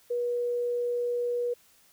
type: tone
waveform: sine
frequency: 483.2 Hz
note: B4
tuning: 38 cents flat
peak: -26 dBFS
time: 0.1-1.54 s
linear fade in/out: 10 ms
effects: white hiss -61 dBFS RMS until 1.92 s